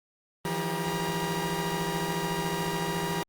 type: tone cluster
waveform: sawtooth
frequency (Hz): 161.1 / 175 / 399.9 / 953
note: E3 / F3 / G4 / A#5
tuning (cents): -39 / +4 / +35 / +38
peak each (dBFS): -30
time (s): 0.45-3.23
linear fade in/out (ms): 0
effects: Opus 24 kbps